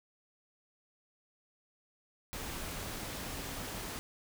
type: tone in noise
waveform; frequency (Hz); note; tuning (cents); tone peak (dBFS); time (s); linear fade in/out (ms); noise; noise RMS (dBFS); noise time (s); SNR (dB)
sine; 277.2; C#4; 0; -50; 3.32-3.58; 0; pink; -41; 2.33-3.99; -12
effects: none